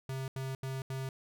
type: tone bursts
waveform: square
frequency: 132.9 Hz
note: C3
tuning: 27 cents sharp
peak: -36 dBFS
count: 4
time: 0.09-1.09 s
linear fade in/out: 2 ms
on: 190 ms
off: 80 ms
effects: none